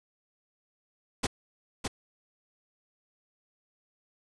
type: noise with echo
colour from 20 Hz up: pink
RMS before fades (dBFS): -28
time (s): 1.23-1.27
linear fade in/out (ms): 10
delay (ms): 610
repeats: 1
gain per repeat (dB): -4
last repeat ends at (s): 1.88
effects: resampled to 22050 Hz